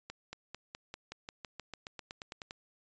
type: accelerating click train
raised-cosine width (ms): 0.2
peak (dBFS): -25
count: 17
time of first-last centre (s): 0.1-2.509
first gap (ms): 230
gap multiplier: 0.94
effects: resampled to 16000 Hz